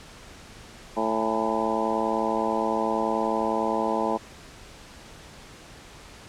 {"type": "harmonic tone with a mistuned harmonic", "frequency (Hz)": 110.9, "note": "A2", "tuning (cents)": 14, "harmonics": [2, 3, 4, 5, 6, 7, 8, 9], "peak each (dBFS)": [-31, -31, -31, -31, -31, -31, -31, -31], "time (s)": [0.96, 4.18], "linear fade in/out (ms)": 20, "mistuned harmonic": 7, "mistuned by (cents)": 69, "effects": ["pink hiss -46 dBFS RMS until 6.28 s", "low-pass 8000 Hz 12 dB/octave"]}